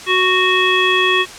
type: harmonic tone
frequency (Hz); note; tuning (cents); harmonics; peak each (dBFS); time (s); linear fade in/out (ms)
370; F#4; 0; 1 / 3 / 5 / 7 / 9; -18 / -18 / -18 / -18 / -18; 0.06-1.26; 50
effects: white hiss -33 dBFS RMS until 1.38 s + low-pass 7000 Hz 12 dB/octave